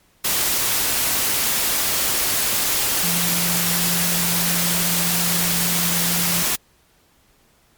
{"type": "tone in noise", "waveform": "sine", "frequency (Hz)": 172.7, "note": "F3", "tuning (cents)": -19, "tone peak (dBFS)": -25, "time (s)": [3.03, 6.43], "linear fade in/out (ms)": 10, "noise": "white", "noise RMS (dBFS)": -20, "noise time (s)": [0.24, 6.56], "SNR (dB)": -8, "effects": ["pink hiss -58 dBFS RMS until 7.77 s", "MP3 96 kbps"]}